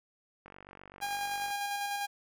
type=click train; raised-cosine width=0.5 ms; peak=-34 dBFS; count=51; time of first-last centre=0.46-1.504 s; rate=47.9 Hz
type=tone with tremolo; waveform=sawtooth; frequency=810 Hz; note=G#5; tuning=43 cents flat; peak=-28 dBFS; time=1.01-2.07 s; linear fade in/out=20 ms; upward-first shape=square; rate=10 Hz; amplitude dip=25%
effects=none